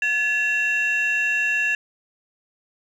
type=tone pair together; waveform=sine; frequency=1712.2 / 2718 Hz; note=A6 / F7; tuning=-48 / -48 cents; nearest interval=minor sixth; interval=800 cents; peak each=-20 dBFS; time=0.02-1.75 s; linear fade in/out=2 ms; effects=tanh soft clip ceiling -15 dBFS + 9-bit